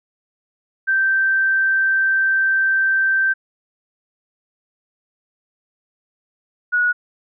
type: tone pair in turn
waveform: sine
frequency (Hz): 1560 / 1459.2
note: G6 / F#6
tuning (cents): -9 / -24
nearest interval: minor second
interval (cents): 115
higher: first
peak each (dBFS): -14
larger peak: neither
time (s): 0.87-3.34 / 6.72-6.93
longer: first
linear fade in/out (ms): 20
effects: none